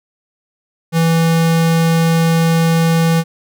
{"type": "tone", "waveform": "square", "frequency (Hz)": 164.81, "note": "E3", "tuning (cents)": 0, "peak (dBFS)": -11, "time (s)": [0.92, 3.24], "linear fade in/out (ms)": 50, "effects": []}